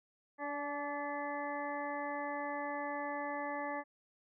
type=harmonic tone with a mistuned harmonic; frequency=289.3 Hz; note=D4; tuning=26 cents flat; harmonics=1 / 2 / 3 / 4 / 6 / 7; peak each=-44 / -42 / -41 / -45 / -45 / -48 dBFS; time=0.38-3.84 s; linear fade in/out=50 ms; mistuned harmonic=3; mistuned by=-17 cents; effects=none